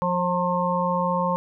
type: harmonic tone with a mistuned harmonic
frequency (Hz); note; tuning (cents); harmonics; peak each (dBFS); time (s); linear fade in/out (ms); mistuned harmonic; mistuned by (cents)
177.9; F3; +32; 1 / 3 / 5 / 6; -26 / -26 / -26 / -26; 0.02-1.36; 0; 5; +25
effects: none